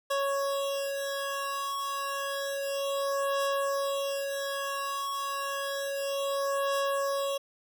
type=beating tone pair; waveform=25% pulse; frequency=554.4 / 554.7 Hz; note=C#5 / C#5; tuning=0 / +1 cents; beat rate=0.3 Hz; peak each=-29 / -28 dBFS; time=0.1-7.38 s; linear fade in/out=10 ms; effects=none